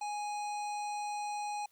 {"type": "harmonic tone with a mistuned harmonic", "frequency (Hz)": 830.6, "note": "G#5", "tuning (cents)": 0, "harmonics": [1, 3, 5, 7, 9, 10], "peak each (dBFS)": [-35, -47, -51, -53, -55, -56], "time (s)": [0.01, 1.66], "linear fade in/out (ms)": 5, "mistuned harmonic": 10, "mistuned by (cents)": -22, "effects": ["white hiss -71 dBFS RMS until 1.71 s"]}